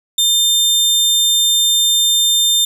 sawtooth tone, 3600 Hz, A7, 39 cents sharp, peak -8 dBFS, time 0.18-2.65 s, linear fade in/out 5 ms, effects none

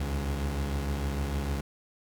35% pulse tone cluster, 70.2 / 76.8 / 206.4 Hz, C#2 / D#2 / G#3, +22 / -22 / -10 cents, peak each -28 / -36 / -36 dBFS, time 0-1.61 s, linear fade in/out 5 ms, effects none

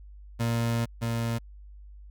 30% pulse tone pair in turn, 116.54 / 115.94 Hz, A#2 / A#2, 0 / -9 cents, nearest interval unison, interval 9 cents, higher first, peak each -22 / -24 dBFS, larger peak first, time 0.39-0.86 / 1.01-1.39 s, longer first, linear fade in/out 20 ms, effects added 50 Hz sine -44 dBFS peak until 2.1 s

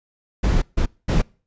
brown noise bursts at uneven times, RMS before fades -17 dBFS, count 3, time 0.43-0.62 / 0.77-0.86 / 1.08-1.22 s, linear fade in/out 10 ms, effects noise-tail reverb RT60 0.4 s tail -26 dB re dry + resampled to 16000 Hz

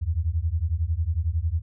sine beating tone pair, 76.7 / 87.7 Hz, D#2 / F2, -24 / +8 cents, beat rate 11 Hz, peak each -25 dBFS, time 0.01-1.62 s, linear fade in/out 20 ms, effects none

